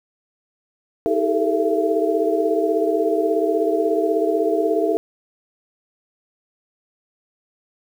sine tone cluster, 319.2 / 395.1 / 433.7 / 450.1 / 672 Hz, D#4 / G4 / A4 / A4 / E5, +44 / +14 / -25 / +39 / +33 cents, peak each -23 dBFS, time 1.06-4.97 s, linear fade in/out 0 ms, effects 8-bit

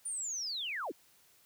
sine linear sweep, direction down, 9400 to 214.1 Hz, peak -35 dBFS, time 0.05-0.92 s, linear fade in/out 10 ms, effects white hiss -65 dBFS RMS until 1.45 s

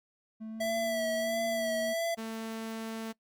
triangle tone with pitch glide, 220 to 232.3 Hz, A3 to A#3, 0 to -6 cents, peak -36 dBFS, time 0.4-1.94 s, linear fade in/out 20 ms, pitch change +94 cents, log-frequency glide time 0.5-0.85 s
square tone with vibrato, 659.3 Hz, E5, in tune, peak -30 dBFS, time 0.6-2.15 s, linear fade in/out 10 ms, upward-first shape sine, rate 1.5 Hz, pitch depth 34 cents each way
sawtooth tone, 223.6 Hz, A3, 28 cents sharp, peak -32 dBFS, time 2.17-3.13 s, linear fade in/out 20 ms
effects noise-tail reverb RT60 0.1 s tail -22 dB re dry + Opus 48 kbps

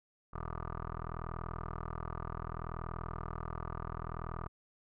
15% pulse tone with low-pass filter, 40.66 Hz, E1, 23 cents flat, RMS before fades -41 dBFS, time 0.33-4.48 s, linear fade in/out 10 ms, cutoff 1200 Hz, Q 6.4, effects none

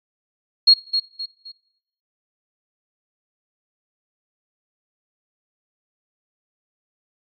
sine tone with echo, 4292 Hz, C8, 43 cents sharp, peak -7 dBFS, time 0.67-0.74 s, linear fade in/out 10 ms, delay 260 ms, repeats 3, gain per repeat -9 dB, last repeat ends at 1.52 s, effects noise-tail reverb RT60 0.7 s tail -17 dB re dry + MP3 48 kbps

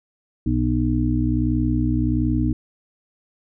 harmonic tone, 61.4 Hz, B1, 9 cents flat, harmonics 1 / 2 / 4 / 5, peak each -23 / -23 / -23 / -23 dBFS, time 0.46-2.53 s, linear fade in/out 5 ms, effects none

